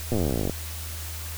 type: slowing click train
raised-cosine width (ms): 2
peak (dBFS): -13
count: 28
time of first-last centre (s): 0.12-0.497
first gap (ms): 8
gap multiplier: 1.04
effects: added 80 Hz sine -34 dBFS peak until 1.37 s + white hiss -38 dBFS RMS until 1.37 s